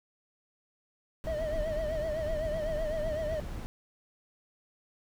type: noise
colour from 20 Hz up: brown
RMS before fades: -37 dBFS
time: 1.24-3.66 s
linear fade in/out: 0 ms
type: tone with vibrato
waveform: triangle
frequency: 624 Hz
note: D#5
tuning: 5 cents sharp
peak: -29 dBFS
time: 1.27-3.4 s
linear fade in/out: 0 ms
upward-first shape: triangle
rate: 7.9 Hz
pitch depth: 96 cents each way
effects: none